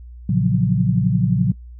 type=chord; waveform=sine; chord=Gb major seventh; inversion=first; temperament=just; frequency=115.62 / 138.75 / 173.43 / 185 Hz; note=Bb2 / Db3 / F3 / Gb3; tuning=-14 / +2 / -12 / 0 cents; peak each=-20 dBFS; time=0.29-1.52 s; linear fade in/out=5 ms; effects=noise-tail reverb RT60 0.1 s tail -25 dB re dry + added 60 Hz sine -35 dBFS peak until 1.79 s